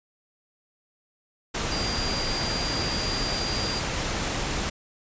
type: tone in noise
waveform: sine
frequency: 4769 Hz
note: D8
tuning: 26 cents sharp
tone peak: -30 dBFS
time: 1.71-3.8 s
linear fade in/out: 10 ms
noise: pink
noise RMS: -28 dBFS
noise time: 1.54-4.7 s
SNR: -5 dB
effects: resampled to 16000 Hz